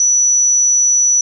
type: tone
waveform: sine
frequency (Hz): 5920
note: F#8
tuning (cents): 0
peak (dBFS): -9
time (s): 0-1.21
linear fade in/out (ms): 2
effects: none